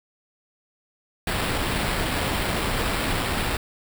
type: noise with sample-and-hold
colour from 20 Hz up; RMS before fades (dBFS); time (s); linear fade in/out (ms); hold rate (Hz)
pink; -25; 1.27-3.57; 2; 6300
effects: none